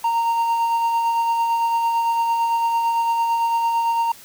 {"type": "tone with tremolo", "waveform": "triangle", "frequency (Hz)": 925, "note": "A#5", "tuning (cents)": -14, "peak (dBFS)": -14, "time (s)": [0.04, 4.12], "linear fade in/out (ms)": 5, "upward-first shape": "sine", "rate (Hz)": 8.9, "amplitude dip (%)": 30, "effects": ["white hiss -44 dBFS RMS until 4.24 s"]}